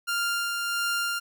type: tone with tremolo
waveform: sawtooth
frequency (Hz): 1396.9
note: F6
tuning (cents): 0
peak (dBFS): -21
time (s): 0.07-1.2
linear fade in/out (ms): 20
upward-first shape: sine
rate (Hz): 1.5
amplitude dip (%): 30
effects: none